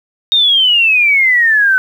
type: exponential sweep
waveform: sine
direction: down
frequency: 3729 to 1501 Hz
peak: -7 dBFS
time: 0.32-1.78 s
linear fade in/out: 0 ms
effects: 7-bit